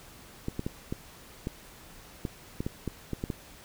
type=clicks; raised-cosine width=3 ms; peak=-18 dBFS; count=12; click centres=0.484 / 0.594 / 0.665 / 0.925 / 1.471 / 2.252 / 2.605 / 2.665 / 2.877 / 3.133 / 3.239 / 3.302 s; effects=pink hiss -51 dBFS RMS until 3.64 s